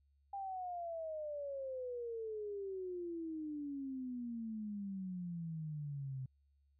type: exponential sweep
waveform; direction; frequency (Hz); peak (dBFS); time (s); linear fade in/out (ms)
sine; down; 801 to 128.9; -40; 0.33-6.26; 5
effects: added 70 Hz sine -70 dBFS peak until 6.79 s